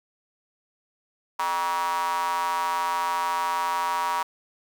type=tone with high-pass filter; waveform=square; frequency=86.9 Hz; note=F2; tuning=8 cents flat; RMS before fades=-26 dBFS; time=1.39-4.23 s; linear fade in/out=5 ms; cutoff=1000 Hz; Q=7.6; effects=9-bit